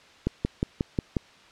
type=click train; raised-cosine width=3 ms; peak=-11 dBFS; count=6; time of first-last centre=0.27-1.168 s; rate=5.57 Hz; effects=white hiss -53 dBFS RMS until 1.51 s + low-pass 4000 Hz 12 dB/octave